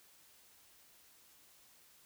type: silence
effects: white hiss -64 dBFS RMS until 2.05 s